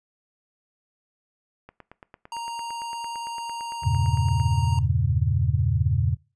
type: click train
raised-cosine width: 0.5 ms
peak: -28 dBFS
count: 25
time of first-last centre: 1.69-4.399 s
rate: 8.86 Hz
type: tone with vibrato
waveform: square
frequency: 932.3 Hz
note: A#5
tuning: in tune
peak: -31 dBFS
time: 2.32-4.79 s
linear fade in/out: 2 ms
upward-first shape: triangle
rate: 19 Hz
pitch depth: 9 cents each way
type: chord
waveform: sine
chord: E diminished seventh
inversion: none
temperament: equal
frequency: 82.41 / 98 / 116.54 / 138.59 Hz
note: E2 / G2 / Bb2 / Db3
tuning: 0 / 0 / 0 / 0 cents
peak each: -25 dBFS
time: 3.82-6.17 s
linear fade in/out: 50 ms
effects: noise-tail reverb RT60 0.3 s tail -21 dB re dry + resampled to 22050 Hz